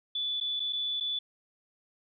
sine tone with dropouts, 3467 Hz, A7, 26 cents flat, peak -29 dBFS, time 0.15-1.19 s, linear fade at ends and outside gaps 5 ms, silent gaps 0.402-0.41 / 0.597-0.601 / 0.726-0.73 / 1.001-1.007 s, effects none

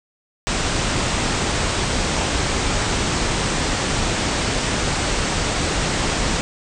pink low-pass noise, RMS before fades -21 dBFS, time 0.47-6.41 s, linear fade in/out 0 ms, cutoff 8700 Hz, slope 96 dB/octave, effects none

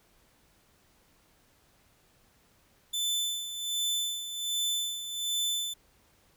sawtooth tone with tremolo, 3520 Hz, A7, in tune, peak -24 dBFS, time 2.93-5.74 s, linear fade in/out 10 ms, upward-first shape sine, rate 1.3 Hz, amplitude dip 65%, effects pink hiss -65 dBFS RMS until 6.36 s

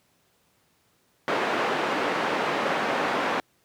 pink band-pass noise, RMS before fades -26 dBFS, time 1.28-3.4 s, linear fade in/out 0 ms, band 370 to 2000 Hz, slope 12 dB/octave, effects pink hiss -66 dBFS RMS until 3.64 s + high-pass 100 Hz 12 dB/octave

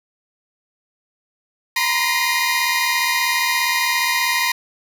25% pulse tone cluster, 949 / 1026 / 1883 / 2087 / 2431 Hz, A#5 / C6 / A#6 / C7 / D#7, +31 / -34 / +17 / -5 / -41 cents, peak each -20 dBFS, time 1.76-4.52 s, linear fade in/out 5 ms, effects none

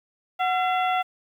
harmonic tone with a mistuned harmonic, 681 Hz, F5, 44 cents flat, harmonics 1 / 2 / 3 / 4 / 5, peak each -22 / -28 / -32 / -34 / -36 dBFS, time 0.39-1.03 s, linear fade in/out 20 ms, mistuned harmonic 1, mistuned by +140 cents, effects 9-bit

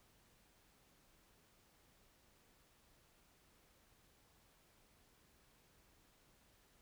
silence, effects pink hiss -71 dBFS RMS until 6.81 s

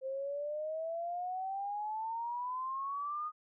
sine exponential sweep, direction up, 523.3 to 1242 Hz, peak -35 dBFS, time 0.01-3.32 s, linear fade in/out 50 ms, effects none

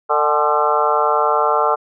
harmonic tone with a mistuned harmonic, 150 Hz, D3, 37 cents sharp, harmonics 3 / 4 / 5 / 6 / 7 / 8 / 9, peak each -21 / -21 / -21 / -21 / -21 / -21 / -21 dBFS, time 0.09-1.76 s, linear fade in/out 20 ms, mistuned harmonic 6, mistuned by -78 cents, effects none

